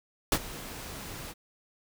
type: noise with ADSR envelope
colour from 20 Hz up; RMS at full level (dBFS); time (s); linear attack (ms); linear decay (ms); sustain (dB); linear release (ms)
pink; -22; 0.32-1.34; 3; 58; -19; 35
effects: none